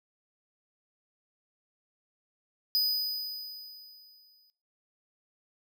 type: tone with exponential decay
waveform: square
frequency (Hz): 4978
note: D#8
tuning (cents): 0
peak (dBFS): -23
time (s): 2.75-4.5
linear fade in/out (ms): 0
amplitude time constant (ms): 380
effects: noise-tail reverb RT60 0.4 s tail -21 dB re dry